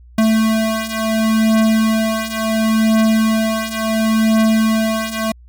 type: beating tone pair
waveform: square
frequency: 220.3 / 221.01 Hz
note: A3 / A3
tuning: +2 / +8 cents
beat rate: 0.71 Hz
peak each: -18 / -15 dBFS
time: 0.18-5.32 s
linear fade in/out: 5 ms
effects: added 60 Hz sine -39 dBFS peak until 5.48 s + MP3 96 kbps